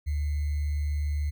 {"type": "tone with sample-and-hold", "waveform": "sine", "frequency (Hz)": 73.6, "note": "D2", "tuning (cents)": 4, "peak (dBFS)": -25, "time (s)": [0.06, 1.31], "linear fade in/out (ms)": 20, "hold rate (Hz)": 2100, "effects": []}